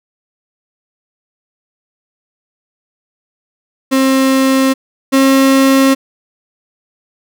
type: tone pair in turn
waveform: 35% pulse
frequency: 266 / 269.1 Hz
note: C4 / C4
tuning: +29 / +49 cents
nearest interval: unison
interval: 20 cents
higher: second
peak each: -7 / -5 dBFS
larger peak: second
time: 3.91-4.74 / 5.12-5.95 s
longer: neither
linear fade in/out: 20 ms
effects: none